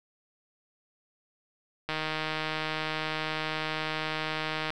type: click train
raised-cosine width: 0.3 ms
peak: -15 dBFS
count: 440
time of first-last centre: 1.89-4.704 s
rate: 156 Hz
effects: none